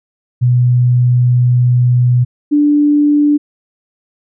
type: tone pair in turn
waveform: sine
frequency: 123.47 / 293.7 Hz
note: B2 / D4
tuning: 0 / 0 cents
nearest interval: octave + minor third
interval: 1500 cents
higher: second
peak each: -7 dBFS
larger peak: neither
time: 0.41-2.25 / 2.51-3.38 s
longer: first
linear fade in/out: 20 ms
effects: none